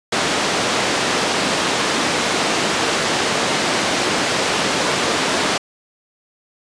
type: band-pass noise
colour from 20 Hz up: pink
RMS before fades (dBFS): -19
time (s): 0.12-5.58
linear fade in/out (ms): 5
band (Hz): 250 to 6500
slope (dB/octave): 12
effects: resampled to 22050 Hz